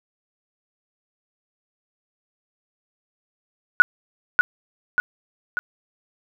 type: tone with echo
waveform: sine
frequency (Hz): 1463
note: F#6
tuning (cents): -20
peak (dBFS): -5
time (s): 3.8-3.82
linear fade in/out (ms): 0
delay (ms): 590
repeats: 3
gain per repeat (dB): -5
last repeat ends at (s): 5.59
effects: none